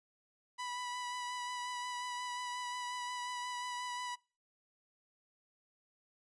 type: tone with vibrato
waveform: sawtooth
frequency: 986 Hz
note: B5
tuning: 3 cents flat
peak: -35 dBFS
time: 0.58-4.16 s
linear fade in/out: 20 ms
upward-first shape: sine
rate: 5.6 Hz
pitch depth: 16 cents each way
effects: noise-tail reverb RT60 0.4 s tail -26 dB re dry + resampled to 22050 Hz